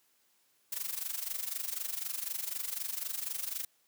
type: noise with amplitude modulation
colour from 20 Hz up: blue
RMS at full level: -34 dBFS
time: 0.72-3.65 s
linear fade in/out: 5 ms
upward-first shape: sine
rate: 24 Hz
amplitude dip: 80%
effects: white hiss -71 dBFS RMS until 3.87 s + high-pass 150 Hz 12 dB/octave